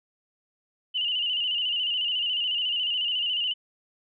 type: tone with vibrato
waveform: sine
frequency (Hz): 2920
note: F#7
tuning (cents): -24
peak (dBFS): -24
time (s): 0.94-3.54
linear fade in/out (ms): 20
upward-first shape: square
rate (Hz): 14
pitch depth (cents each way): 53
effects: none